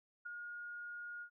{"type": "tone with ADSR envelope", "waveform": "sine", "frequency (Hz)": 1431, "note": "F6", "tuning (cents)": 42, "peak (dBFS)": -40, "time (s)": [0.25, 1.3], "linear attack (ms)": 14, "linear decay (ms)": 6, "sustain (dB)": -4, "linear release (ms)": 83, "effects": []}